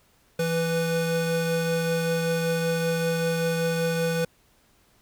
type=tone pair together; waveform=square; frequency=166.7 / 494.9 Hz; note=E3 / B4; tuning=+20 / +4 cents; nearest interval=octave + perfect fifth; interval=1884 cents; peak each=-27 / -26 dBFS; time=0.39-4.25 s; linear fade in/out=5 ms; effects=pink hiss -62 dBFS RMS until 5.01 s